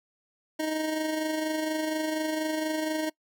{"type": "tone with amplitude modulation", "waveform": "25% pulse", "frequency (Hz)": 312.3, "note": "D#4", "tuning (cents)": 7, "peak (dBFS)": -22, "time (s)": [0.59, 3.1], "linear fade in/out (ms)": 10, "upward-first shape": "sine", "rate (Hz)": 24.2, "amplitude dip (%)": 40, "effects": ["noise-tail reverb RT60 0.1 s tail -23 dB re dry"]}